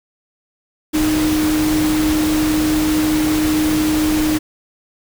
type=tone in noise; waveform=sine; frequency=308.2 Hz; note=D#4; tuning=16 cents flat; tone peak=-14 dBFS; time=0.93-4.39 s; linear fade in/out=20 ms; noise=pink; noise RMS=-23 dBFS; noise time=0.93-4.39 s; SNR=+6 dB; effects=none